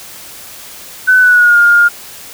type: tone with pitch glide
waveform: sine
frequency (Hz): 1508 to 1415.2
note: F#6 to F6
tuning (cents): +32 to +23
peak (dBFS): -4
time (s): 1.07-1.89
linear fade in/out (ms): 20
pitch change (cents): -109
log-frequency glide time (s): 1.18-1.58
effects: white hiss -32 dBFS RMS until 2.33 s